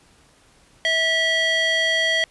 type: tone with band-pass filter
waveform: square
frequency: 650 Hz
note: E5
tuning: 24 cents flat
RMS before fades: -20 dBFS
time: 0.85-2.24 s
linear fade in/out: 0 ms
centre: 2600 Hz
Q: 3.8
effects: pink hiss -55 dBFS RMS until 2.3 s + resampled to 24000 Hz